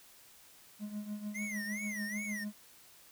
triangle tone with tremolo, 208.9 Hz, G#3, 10 cents sharp, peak -33 dBFS, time 0.79-2.53 s, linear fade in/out 50 ms, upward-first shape triangle, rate 6.7 Hz, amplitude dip 75%
square tone with vibrato, 2014 Hz, B6, 33 cents sharp, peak -39 dBFS, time 1.34-2.45 s, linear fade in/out 20 ms, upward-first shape sine, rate 2.5 Hz, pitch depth 180 cents each way
effects white hiss -59 dBFS RMS until 3.11 s

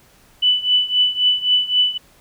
sine tone with tremolo, 2984 Hz, F#7, 14 cents sharp, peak -10 dBFS, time 0.42-1.98 s, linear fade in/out 10 ms, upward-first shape triangle, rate 3.8 Hz, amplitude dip 90%, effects pink hiss -52 dBFS RMS until 2.2 s

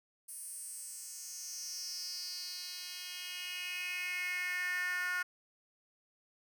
10% pulse tone with high-pass filter sweep, 360.8 Hz, F#4, 44 cents flat, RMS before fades -40 dBFS, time 0.28-5.23 s, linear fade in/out 10 ms, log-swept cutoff 9900 to 1500 Hz, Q 4.7, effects none

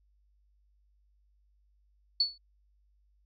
sine tone with exponential decay, 4435 Hz, C#8, in tune, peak -20 dBFS, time 2.2-2.38 s, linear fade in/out 5 ms, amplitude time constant 39 ms, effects added 50 Hz sine -65 dBFS peak until 3.25 s

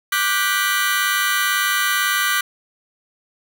sawtooth chord, G major seventh, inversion second, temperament just, 1176 / 1470 / 1568 / 1960 Hz, D6 / F#6 / G6 / B6, +2 / -12 / 0 / -14 cents, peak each -19 dBFS, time 0.12-2.41 s, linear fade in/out 5 ms, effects none

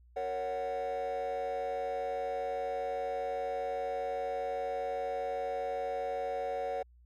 triangle chord, F# major, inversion first, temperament just, 462.5 / 555 / 740 Hz, A#4 / C#5 / F#5, -14 / +2 / 0 cents, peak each -35 / -33 / -33 dBFS, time 0.16-6.83 s, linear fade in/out 10 ms, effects tanh soft clip ceiling -28 dBFS + added 60 Hz sine -57 dBFS peak until 7.05 s

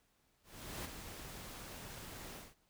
pink noise with ADSR envelope, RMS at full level -43 dBFS, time 0.43-2.55 s, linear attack 420 ms, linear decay 12 ms, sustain -6 dB, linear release 190 ms, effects pink hiss -75 dBFS RMS until 2.69 s

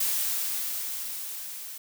blue noise with level ramp, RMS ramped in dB -26 to -40 dBFS, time 0-1.78 s, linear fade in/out 5 ms, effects none

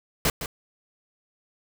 pink noise with echo, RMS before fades -22 dBFS, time 0.25-0.3 s, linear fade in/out 2 ms, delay 160 ms, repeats 1, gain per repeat -10 dB, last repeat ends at 0.46 s, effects none

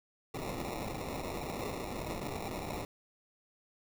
white noise with sample-and-hold, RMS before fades -39 dBFS, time 0.34-2.85 s, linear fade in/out 2 ms, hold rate 1575 Hz, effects none

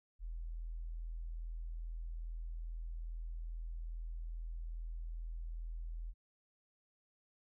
sine tone, 41.2 Hz, E1, in tune, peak -40 dBFS, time 0.19-6.14 s, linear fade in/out 50 ms, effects none

